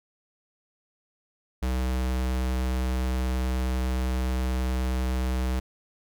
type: tone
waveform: square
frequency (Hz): 63.6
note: C2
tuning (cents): -48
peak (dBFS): -25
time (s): 1.62-5.6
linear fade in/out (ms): 10
effects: none